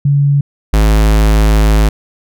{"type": "tone pair in turn", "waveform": ["sine", "square"], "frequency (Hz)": [142, 53.19], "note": ["C#3", "G#1"], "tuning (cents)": [42, 42], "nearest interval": "octave + perfect fourth", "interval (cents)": 1700, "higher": "first", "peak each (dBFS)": -7, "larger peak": "neither", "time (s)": [[0.05, 0.41], [0.73, 1.89]], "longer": "second", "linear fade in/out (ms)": 5, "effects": []}